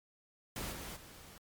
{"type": "noise with level steps", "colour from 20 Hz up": "pink", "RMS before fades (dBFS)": [-41, -45, -54], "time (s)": [0.56, 1.38], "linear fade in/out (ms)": 2, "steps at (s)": [0.71, 0.95], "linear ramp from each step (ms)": 20, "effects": ["MP3 96 kbps"]}